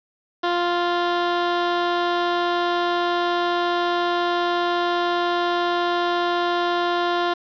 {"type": "tone", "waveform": "15% pulse", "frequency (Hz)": 349.2, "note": "F4", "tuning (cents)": 0, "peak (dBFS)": -13, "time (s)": [0.43, 7.34], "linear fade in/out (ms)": 10, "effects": ["resampled to 11025 Hz", "7-bit"]}